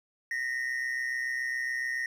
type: tone pair together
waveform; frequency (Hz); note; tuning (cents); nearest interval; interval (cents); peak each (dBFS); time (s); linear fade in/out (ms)
triangle; 1848.4 / 1975.5; A#6 / B6; -15 / 0; minor second; 115; -29 / -34; 0.31-2.06; 2
effects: none